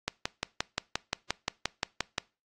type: click train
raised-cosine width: 0.2 ms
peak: -11 dBFS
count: 13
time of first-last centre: 0.08-2.182 s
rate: 5.71 Hz
effects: noise-tail reverb RT60 0.3 s tail -23 dB re dry + AAC 32 kbps